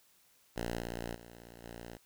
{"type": "tone with level steps", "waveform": "5% pulse", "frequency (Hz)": 58.27, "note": "A#1", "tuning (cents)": 0, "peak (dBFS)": [-24, -27, -40, -34], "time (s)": [0.56, 1.97], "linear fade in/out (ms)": 5, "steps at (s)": [0.79, 1.14, 1.63], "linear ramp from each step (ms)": 20, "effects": ["white hiss -67 dBFS RMS until 2.05 s"]}